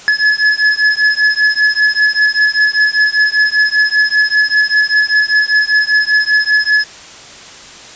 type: beating tone pair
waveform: square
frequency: 1705 / 1710.1 Hz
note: G#6 / A6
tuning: +45 / -50 cents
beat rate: 5.1 Hz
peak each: -13 dBFS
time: 0.08-6.84 s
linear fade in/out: 0 ms
effects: white hiss -34 dBFS RMS until 7.95 s + resampled to 16000 Hz